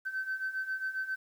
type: beating tone pair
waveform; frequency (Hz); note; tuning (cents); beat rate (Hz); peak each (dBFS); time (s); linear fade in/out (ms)
sine; 1533 / 1540.4; G6 / G6; -39 / -31; 7.4; -37 / -33; 0.05-1.16; 20
effects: tanh soft clip ceiling -27 dBFS + 10-bit